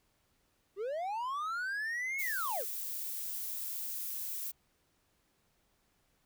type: linear two-way sweep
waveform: triangle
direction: up then down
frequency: 370 to 2217 to 370 Hz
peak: -32 dBFS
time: 0.76-2.65 s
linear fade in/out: 50 ms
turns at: 2.2 s
type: noise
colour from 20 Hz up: violet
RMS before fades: -39 dBFS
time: 2.18-4.52 s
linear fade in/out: 20 ms
effects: pink hiss -74 dBFS RMS until 6.25 s